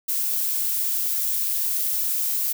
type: noise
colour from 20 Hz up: violet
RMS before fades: -24 dBFS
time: 0.08-2.53 s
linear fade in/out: 10 ms
effects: none